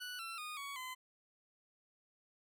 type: tone with pitch steps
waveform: 20% pulse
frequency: 1480 / 1349.3 / 1230.2 / 1121.6 / 1022.6 Hz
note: F#6 / E6 / D#6 / C#6 / C6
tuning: 0 / +40 / -20 / +20 / -40 cents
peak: -38 dBFS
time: 0-0.95 s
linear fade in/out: 20 ms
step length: 190 ms
effects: none